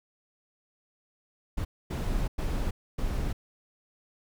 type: noise bursts at uneven times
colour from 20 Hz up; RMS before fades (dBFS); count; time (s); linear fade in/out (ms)
brown; -29; 4; 1.57-1.65 / 1.9-2.28 / 2.38-2.71 / 2.98-3.33; 10
effects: none